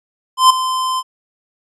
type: tone with ADSR envelope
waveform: square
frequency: 1033 Hz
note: C6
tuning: 22 cents flat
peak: -4 dBFS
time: 0.37-1.03 s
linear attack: 130 ms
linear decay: 8 ms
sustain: -13 dB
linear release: 45 ms
effects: resampled to 24000 Hz